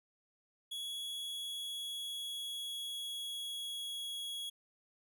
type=tone with pitch glide; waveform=45% pulse; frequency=3357 to 3332 Hz; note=G#7 to G#7; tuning=+18 to +5 cents; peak=-39 dBFS; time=0.71-4.5 s; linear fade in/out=10 ms; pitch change=-13 cents; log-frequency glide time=0.95-4.2 s; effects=none